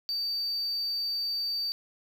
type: tone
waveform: sine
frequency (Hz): 4616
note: D8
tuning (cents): -31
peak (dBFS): -26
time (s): 0.09-1.72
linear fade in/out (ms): 0
effects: tanh soft clip ceiling -27 dBFS + 9-bit